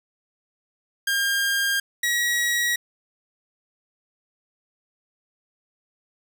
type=tone pair in turn; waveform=sawtooth; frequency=1608 / 1912.2 Hz; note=G6 / A#6; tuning=+44 / +44 cents; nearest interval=minor third; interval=300 cents; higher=second; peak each=-17 dBFS; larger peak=neither; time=1.07-1.8 / 2.03-2.76 s; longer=neither; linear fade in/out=5 ms; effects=none